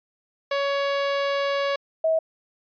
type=tone pair in turn; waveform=sawtooth / sine; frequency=560 / 642.8 Hz; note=C#5 / E5; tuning=+18 / -44 cents; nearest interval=major second; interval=238 cents; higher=second; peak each=-18 dBFS; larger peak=neither; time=0.51-1.76 / 2.04-2.19 s; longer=first; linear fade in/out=5 ms; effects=resampled to 11025 Hz